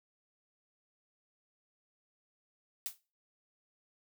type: noise with exponential decay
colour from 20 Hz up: blue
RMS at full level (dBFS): -34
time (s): 2.86-2.98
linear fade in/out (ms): 0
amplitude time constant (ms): 24
effects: noise-tail reverb RT60 0.3 s tail -17 dB re dry